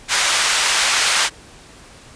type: band-pass noise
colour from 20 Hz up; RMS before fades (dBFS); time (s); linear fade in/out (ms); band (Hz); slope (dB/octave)
pink; -17; 0.08-1.3; 50; 1300 to 9100; 12
effects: pink hiss -43 dBFS RMS until 2.15 s + resampled to 22050 Hz